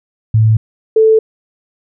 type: tone pair in turn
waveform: sine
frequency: 110.1 / 440.4 Hz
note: A2 / A4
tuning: +2 / +2 cents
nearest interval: 2 octaves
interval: 2400 cents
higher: second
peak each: -6 / -5 dBFS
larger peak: second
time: 0.34-0.57 / 0.96-1.19 s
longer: neither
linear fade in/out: 5 ms
effects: none